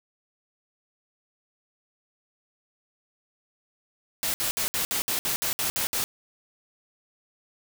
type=noise bursts; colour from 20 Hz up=white; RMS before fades=-27 dBFS; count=11; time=4.23-6.04 s; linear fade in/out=0 ms; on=110 ms; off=60 ms; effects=none